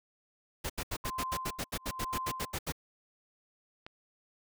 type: noise bursts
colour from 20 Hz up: pink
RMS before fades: -35 dBFS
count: 16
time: 0.64-2.723 s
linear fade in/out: 10 ms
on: 58 ms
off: 77 ms
type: tone with tremolo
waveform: sine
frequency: 1039 Hz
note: C6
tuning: 12 cents flat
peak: -34 dBFS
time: 1.04-2.58 s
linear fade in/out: 0 ms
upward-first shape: sine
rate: 1.1 Hz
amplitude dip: 100%
type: click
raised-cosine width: 0.3 ms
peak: -28 dBFS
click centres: 3.865 s
effects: none